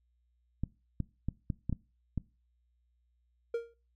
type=clicks; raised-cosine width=5 ms; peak=-20 dBFS; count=7; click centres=0.636 / 1.003 / 1.286 / 1.502 / 1.696 / 1.727 / 2.177 s
type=tone with exponential decay; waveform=triangle; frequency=466.2 Hz; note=A#4; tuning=in tune; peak=-25 dBFS; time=3.54-3.74 s; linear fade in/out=5 ms; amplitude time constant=43 ms
effects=noise-tail reverb RT60 0.3 s tail -21 dB re dry + added 60 Hz sine -70 dBFS peak until 3.95 s